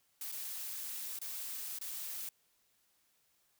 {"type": "noise with dropouts", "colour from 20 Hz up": "blue", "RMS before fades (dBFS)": -42, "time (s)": [0.21, 2.29], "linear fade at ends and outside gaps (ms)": 2, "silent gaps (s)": [[0.317, 0.322], [1.189, 1.215], [1.787, 1.812]], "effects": ["white hiss -74 dBFS RMS until 3.59 s"]}